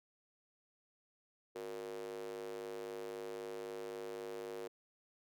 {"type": "tone with high-pass filter", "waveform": "square", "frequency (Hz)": 51.91, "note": "G#1", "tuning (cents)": 0, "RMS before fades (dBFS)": -45, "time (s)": [1.55, 4.68], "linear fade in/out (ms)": 10, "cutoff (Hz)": 420, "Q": 7.7, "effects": []}